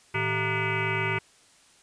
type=tone with frequency modulation; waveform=sine; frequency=1200 Hz; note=D6; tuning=37 cents sharp; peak=-24 dBFS; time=0.14-1.19 s; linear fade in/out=10 ms; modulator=272 Hz; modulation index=4.9; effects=white hiss -58 dBFS RMS until 1.82 s + resampled to 22050 Hz